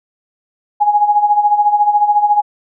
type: tone with tremolo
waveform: sine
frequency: 830.6 Hz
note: G#5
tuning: in tune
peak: -6 dBFS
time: 0.8-2.42 s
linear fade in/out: 20 ms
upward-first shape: sine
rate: 14 Hz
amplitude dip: 70%
effects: none